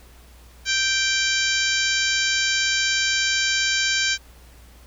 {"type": "harmonic tone", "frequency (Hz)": 783, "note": "G5", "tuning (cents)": -2, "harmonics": [2, 3, 4, 5, 6, 7, 8, 9], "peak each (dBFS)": [-24, -26, -27, -28, -29, -29, -30, -31], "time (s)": [0.65, 4.18], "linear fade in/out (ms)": 50, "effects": ["added 60 Hz sine -46 dBFS peak until 4.86 s", "pink hiss -52 dBFS RMS until 4.86 s"]}